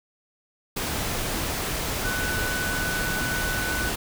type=tone in noise; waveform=sine; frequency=1494 Hz; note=F#6; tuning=16 cents sharp; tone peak=-28 dBFS; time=2.04-3.9 s; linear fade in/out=10 ms; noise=pink; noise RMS=-28 dBFS; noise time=0.76-3.96 s; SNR=-3 dB; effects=none